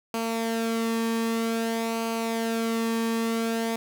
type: tone with flanger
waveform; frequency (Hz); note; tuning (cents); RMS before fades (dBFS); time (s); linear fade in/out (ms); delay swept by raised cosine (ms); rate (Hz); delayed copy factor
sawtooth; 227.5; A#3; -42; -27; 0.14-3.76; 2; 0.55 to 1.41; 0.52; -0.5
effects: 10-bit